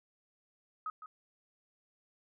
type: tone with echo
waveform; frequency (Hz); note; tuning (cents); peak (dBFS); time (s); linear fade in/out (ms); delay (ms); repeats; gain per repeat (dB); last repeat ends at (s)
sine; 1266; D#6; +30; -35; 0.86-0.9; 2; 160; 1; -10; 1.06
effects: none